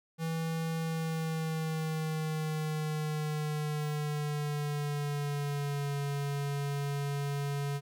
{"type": "tone with pitch glide", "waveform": "square", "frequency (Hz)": [163, 141.9], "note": ["E3", "C#3"], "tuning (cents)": [-19, 41], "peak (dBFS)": -32, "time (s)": [0.18, 7.81], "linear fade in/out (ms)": 50, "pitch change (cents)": -240, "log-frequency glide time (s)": [0.78, 5.95], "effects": []}